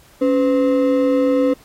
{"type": "ring-modulated tone", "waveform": "triangle", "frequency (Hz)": 392, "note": "G4", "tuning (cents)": 0, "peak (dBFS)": -8, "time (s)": [0.21, 1.54], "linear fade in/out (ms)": 10, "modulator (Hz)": 114, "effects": ["pink hiss -50 dBFS RMS until 1.64 s", "AAC 48 kbps"]}